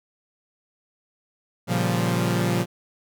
sawtooth chord, G half-diminished seventh, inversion first, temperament equal, 116.54 / 138.59 / 174.61 / 196 Hz, Bb2 / Db3 / F3 / G3, 0 / 0 / 0 / 0 cents, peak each -21 / -25 / -20 / -26 dBFS, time 1.67-2.66 s, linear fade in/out 50 ms, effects none

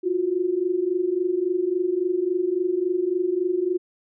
sine tone pair together, 343.6 / 367.2 Hz, F4 / F#4, -28 / -13 cents, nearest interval minor second, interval 115 cents, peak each -25 / -22 dBFS, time 0.03-3.78 s, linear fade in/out 20 ms, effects none

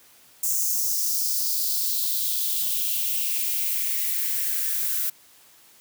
violet noise with high-pass filter sweep, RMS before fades -25 dBFS, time 0.43-5.1 s, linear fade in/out 5 ms, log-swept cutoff 6800 to 1400 Hz, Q 3.3, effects white hiss -54 dBFS RMS until 5.8 s + high-pass 60 Hz 12 dB/octave

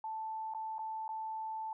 sine tone with dropouts, 880 Hz, A5, in tune, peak -37 dBFS, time 0.04-1.73 s, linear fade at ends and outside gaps 2 ms, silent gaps 0.538-0.547 / 0.783-0.791 / 1.08-1.09 s, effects none

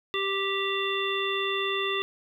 harmonic tone, 392 Hz, G4, in tune, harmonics 1 / 3 / 5 / 7 / 9, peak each -30 / -32 / -34 / -33 / -32 dBFS, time 0.14-2.02 s, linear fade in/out 0 ms, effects 10-bit

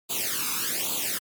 white noise with flanger, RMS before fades -28 dBFS, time 0.09-1.19 s, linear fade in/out 20 ms, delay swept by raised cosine 0.27 to 0.81 ms, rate 1.2 Hz, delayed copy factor +0.85, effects high-pass 150 Hz 12 dB/octave + MP3 96 kbps

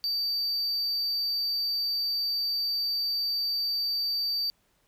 triangle tone, 4627 Hz, D8, 27 cents flat, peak -25 dBFS, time 0.04-4.5 s, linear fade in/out 0 ms, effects pink hiss -69 dBFS RMS until 4.87 s

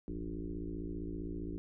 sine tone with frequency modulation, 174.6 Hz, F3, in tune, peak -37 dBFS, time 0.08-1.58 s, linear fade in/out 0 ms, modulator 55.3 Hz, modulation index 3.5, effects none

